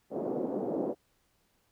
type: band-pass noise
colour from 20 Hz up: pink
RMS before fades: -33 dBFS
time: 0.1-0.95 s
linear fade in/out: 50 ms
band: 240 to 590 Hz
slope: 24 dB/octave
effects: pink hiss -72 dBFS RMS until 1.71 s